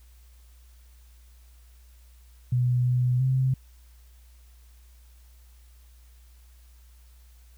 sine tone with pitch steps, 123.9 / 124.7 / 130.8 Hz, B2 / B2 / C3, +6 / +17 / 0 cents, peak -20 dBFS, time 2.52-3.54 s, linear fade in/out 5 ms, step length 340 ms, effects added 60 Hz sine -50 dBFS peak until 7.57 s + white hiss -63 dBFS RMS until 7.57 s

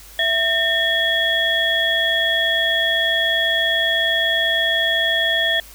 sine tone cluster, 662 / 1812 / 3341 Hz, E5 / A#6 / G#7, +7 / -50 / +10 cents, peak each -24 / -19 / -19 dBFS, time 0.19-5.6 s, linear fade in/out 2 ms, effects added 50 Hz sine -44 dBFS peak until 5.74 s + white hiss -43 dBFS RMS until 5.74 s

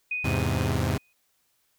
sine tone with exponential decay, 2489 Hz, D#7, in tune, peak -25 dBFS, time 0.11-1.13 s, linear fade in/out 5 ms, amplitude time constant 220 ms
sawtooth chord, E augmented, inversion none, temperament equal, 82.41 / 103.83 / 130.81 Hz, E2 / G#2 / B#2, 0 / 0 / 0 cents, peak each -24 dBFS, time 0.24-0.98 s, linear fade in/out 10 ms
effects white hiss -70 dBFS RMS until 1.78 s

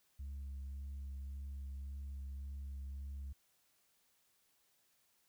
sine tone with vibrato, 68.7 Hz, C#2, 15 cents flat, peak -40 dBFS, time 0.19-3.33 s, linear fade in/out 10 ms, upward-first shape sine, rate 1.8 Hz, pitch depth 18 cents each way, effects tanh soft clip ceiling -41 dBFS + white hiss -75 dBFS RMS until 5.28 s

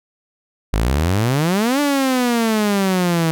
sawtooth exponential two-way sweep, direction up then down, 49 to 293.7 to 159.8 Hz, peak -11 dBFS, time 0.73-3.31 s, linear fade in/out 0 ms, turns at 1.8 s, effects none

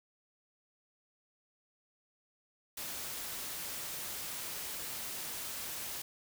white noise, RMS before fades -41 dBFS, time 2.77-6.02 s, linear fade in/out 5 ms, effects none

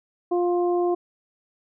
harmonic tone, 351.9 Hz, F4, 13 cents sharp, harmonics 1 / 2 / 3, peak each -20 / -27 / -35 dBFS, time 0.31-0.95 s, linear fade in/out 10 ms, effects none

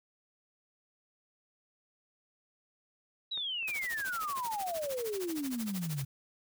sine exponential sweep, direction down, 3967 to 130.81 Hz, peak -33 dBFS, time 3.31-6.05 s, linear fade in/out 10 ms
clicks, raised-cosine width 0.5 ms, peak -34 / -42 / -40 / -41 / -32 dBFS, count 5, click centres 3.376 / 3.628 / 4.049 / 4.193 / 4.379 s
white noise with tremolo, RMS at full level -41 dBFS, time 3.67-6.05 s, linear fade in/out 10 ms, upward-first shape sine, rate 13 Hz, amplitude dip 90%
effects none

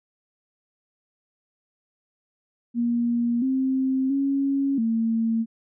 sine tone with pitch steps, 237 / 263.4 / 275.7 / 226.4 Hz, A#3 / C4 / C#4 / A3, +29 / +12 / -9 / +50 cents, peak -20 dBFS, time 2.74-5.46 s, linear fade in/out 50 ms, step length 680 ms, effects none

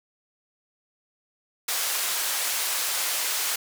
white band-pass noise, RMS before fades -27 dBFS, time 1.68-3.56 s, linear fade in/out 5 ms, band 640 to 14000 Hz, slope 12 dB/octave, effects none

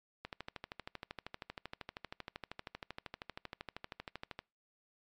click train, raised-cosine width 0.3 ms, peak -26 dBFS, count 54, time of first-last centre 0.25-4.391 s, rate 12.8 Hz, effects noise-tail reverb RT60 0.3 s tail -26 dB re dry + MP3 64 kbps

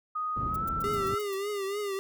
sine tone with pitch glide, 1244.5 to 1333.8 Hz, D#6 to E6, 0 to +20 cents, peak -29 dBFS, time 0.15-1.19 s, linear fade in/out 10 ms, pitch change +120 cents, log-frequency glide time 0.47-0.67 s
white low-pass noise, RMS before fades -37 dBFS, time 0.36-1.15 s, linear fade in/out 5 ms, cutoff 200 Hz, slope 12 dB/octave
violet noise bursts, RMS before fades -43 dBFS, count 7, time 0.54-1.347 s, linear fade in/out 5 ms, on 21 ms, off 110 ms
square tone with vibrato, 401.8 Hz, G4, 43 cents sharp, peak -31 dBFS, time 0.84-1.99 s, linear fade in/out 0 ms, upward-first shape triangle, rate 3.4 Hz, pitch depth 84 cents each way
effects none

